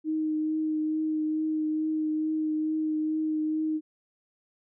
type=tone with vibrato; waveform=sine; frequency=311.1 Hz; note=D#4; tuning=in tune; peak=-25 dBFS; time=0.04-3.81 s; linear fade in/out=50 ms; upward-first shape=triangle; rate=2.3 Hz; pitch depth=16 cents each way; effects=none